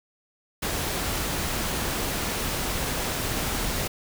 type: noise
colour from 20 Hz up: pink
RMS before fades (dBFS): -28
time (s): 0.62-3.88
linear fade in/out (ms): 10
effects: none